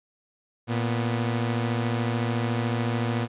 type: tone pair together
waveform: sawtooth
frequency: 115.8 / 245.4 Hz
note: A#2 / B3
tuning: -11 / -11 cents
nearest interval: octave + minor second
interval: 1300 cents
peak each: -21 / -26 dBFS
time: 0.67-3.28 s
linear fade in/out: 50 ms
effects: resampled to 8000 Hz